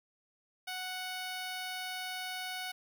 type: tone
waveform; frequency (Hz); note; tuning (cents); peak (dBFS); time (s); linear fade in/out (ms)
10% pulse; 740; F#5; 0; -29; 0.67-2.72; 10
effects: none